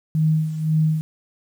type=tone with tremolo; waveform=sine; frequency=156.8 Hz; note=D#3; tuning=14 cents sharp; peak=-14 dBFS; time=0.15-1.01 s; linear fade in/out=0 ms; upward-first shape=sine; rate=1.9 Hz; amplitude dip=70%; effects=8-bit